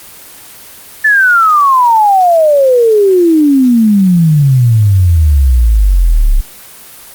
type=exponential sweep; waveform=sine; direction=down; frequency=1768 to 32.59 Hz; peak=-4 dBFS; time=1.04-6.41 s; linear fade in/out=10 ms; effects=white hiss -33 dBFS RMS until 7.14 s + Opus 24 kbps